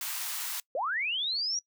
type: high-pass noise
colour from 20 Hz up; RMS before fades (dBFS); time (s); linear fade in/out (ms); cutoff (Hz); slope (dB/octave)
white; -35; 0.01-0.6; 2; 840; 24
type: linear sweep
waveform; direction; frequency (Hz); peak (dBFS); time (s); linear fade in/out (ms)
sine; up; 474.7 to 5820; -28; 0.75-1.59; 2
effects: noise-tail reverb RT60 0.1 s tail -23 dB re dry